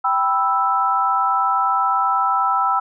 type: chord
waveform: sine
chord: E minor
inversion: first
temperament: equal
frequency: 784 / 987.8 / 1318.5 Hz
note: G5 / B5 / E6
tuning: 0 / 0 / 0 cents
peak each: -21 / -21 / -18 dBFS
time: 0.04-2.8 s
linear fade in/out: 10 ms
effects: none